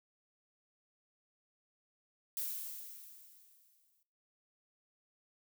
violet noise with exponential decay, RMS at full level -37 dBFS, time 2.37-4.03 s, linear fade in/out 1 ms, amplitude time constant 360 ms, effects noise-tail reverb RT60 0.4 s tail -18 dB re dry

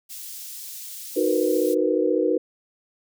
white high-pass noise, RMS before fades -37 dBFS, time 0.09-1.75 s, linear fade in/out 20 ms, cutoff 4400 Hz, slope 12 dB/octave
sine chord, B major seventh, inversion first, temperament equal with one note detuned, 311.1 / 370 / 466.2 / 500.8 Hz, D#4 / F#4 / A#4 / B4, 0 / 0 / 0 / +24 cents, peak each -24 dBFS, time 1.16-2.38 s, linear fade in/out 10 ms
effects none

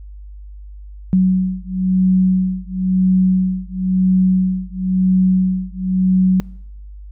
sine beating tone pair, 185.6 / 186.58 Hz, F#3 / F#3, +6 / +15 cents, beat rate 0.98 Hz, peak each -15 dBFS, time 1.13-6.4 s, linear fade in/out 0 ms, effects noise-tail reverb RT60 0.8 s tail -25 dB re dry + added 50 Hz sine -32 dBFS peak until 7.11 s

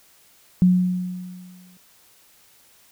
sine tone with exponential decay, 181.5 Hz, F#3, 33 cents flat, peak -10 dBFS, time 0.62-1.77 s, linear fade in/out 0 ms, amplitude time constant 250 ms, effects white hiss -55 dBFS RMS until 2.91 s

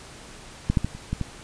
clicks, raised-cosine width 5 ms, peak -8 / -7 / -12 / -24 / -13 / -14 dBFS, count 6, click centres 0.7 / 0.772 / 0.846 / 0.95 / 1.13 / 1.213 s, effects pink hiss -44 dBFS RMS until 1.43 s + resampled to 22050 Hz

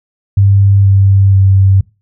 sine tone with pitch steps, 99.1 / 97.85 / 96.61 Hz, G2 / G2 / G2, +19 / -3 / -25 cents, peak -4 dBFS, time 0.37-1.81 s, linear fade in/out 5 ms, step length 480 ms, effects noise-tail reverb RT60 0.3 s tail -23 dB re dry

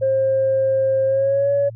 sine tone with pitch glide, 533 to 564.7 Hz, C5 to C#5, +32 to +32 cents, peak -14 dBFS, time 0.01-1.7 s, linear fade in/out 20 ms, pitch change +100 cents, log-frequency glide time 1.06-1.52 s, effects tanh soft clip ceiling -10 dBFS + added 113 Hz sine -33 dBFS peak until 1.75 s

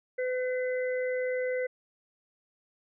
harmonic tone, 506 Hz, B4, 42 cents sharp, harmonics 1 / 3 / 4, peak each -28 / -42 / -38 dBFS, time 0.18-1.67 s, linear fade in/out 10 ms, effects none

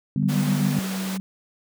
sine chord, G major, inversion second, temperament equal, 146.83 / 196 / 246.9 Hz, D3 / G3 / B3, 0 / 0 / 0 cents, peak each -23 / -24 / -26 dBFS, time 0.16-0.79 s, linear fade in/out 2 ms
sine tone with pitch glide, 188 to 190.18 Hz, F#3 to F#3, +28 to +48 cents, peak -26 dBFS, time 0.23-1.2 s, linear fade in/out 0 ms, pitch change +20 cents, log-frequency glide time 0.5-0.81 s
pink high-pass noise, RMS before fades -34 dBFS, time 0.28-1.18 s, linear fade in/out 20 ms, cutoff 290 Hz, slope 12 dB/octave
effects none

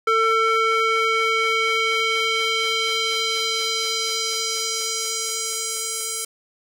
square tone with band-pass filter sweep, 447.9 Hz, A4, 31 cents sharp, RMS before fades -22 dBFS, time 0.07-6.25 s, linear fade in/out 5 ms, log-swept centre 1400 to 9100 Hz, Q 1.6, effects none

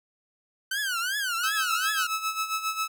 sawtooth tone with vibrato, 1512 Hz, F#6, 37 cents sharp, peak -23 dBFS, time 0.71-2.07 s, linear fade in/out 5 ms, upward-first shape triangle, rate 2.7 Hz, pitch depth 230 cents each way
sawtooth tone with tremolo, 1300 Hz, E6, 24 cents flat, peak -21 dBFS, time 1.43-2.88 s, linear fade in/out 10 ms, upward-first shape sine, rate 7.4 Hz, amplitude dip 70%
effects none

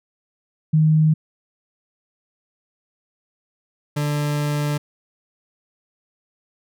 sine / 40% pulse tone pair in turn, 156 / 147.25 Hz, D#3 / D3, +5 / +5 cents, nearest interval minor second, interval 100 cents, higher first, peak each -12 / -19 dBFS, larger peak first, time 0.73-1.14 / 3.96-4.78 s, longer second, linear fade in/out 10 ms, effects none

